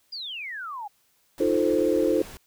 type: exponential sweep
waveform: sine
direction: down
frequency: 4978 to 787 Hz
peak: -32 dBFS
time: 0.12-0.88 s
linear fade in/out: 10 ms
type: noise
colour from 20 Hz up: pink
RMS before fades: -43 dBFS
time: 1.38-2.37 s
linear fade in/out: 0 ms
type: chord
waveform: sine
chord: F dominant seventh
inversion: third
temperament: equal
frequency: 311.1 / 349.2 / 440 / 523.3 Hz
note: Eb4 / F4 / A4 / C5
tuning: 0 / 0 / 0 / 0 cents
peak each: -25 dBFS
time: 1.4-2.22 s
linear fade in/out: 5 ms
effects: white hiss -66 dBFS RMS until 2.46 s